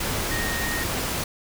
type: tone in noise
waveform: sine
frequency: 1860 Hz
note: A#6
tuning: 4 cents flat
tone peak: -29 dBFS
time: 0.31-0.84 s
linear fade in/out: 5 ms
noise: pink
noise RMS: -27 dBFS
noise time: 0-1.24 s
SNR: -5 dB
effects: none